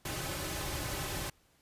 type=noise with comb filter; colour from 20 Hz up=pink; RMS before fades=-37 dBFS; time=0.05-1.3 s; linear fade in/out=5 ms; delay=4.3 ms; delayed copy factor=-0.6; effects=pink hiss -68 dBFS RMS until 1.61 s + resampled to 32000 Hz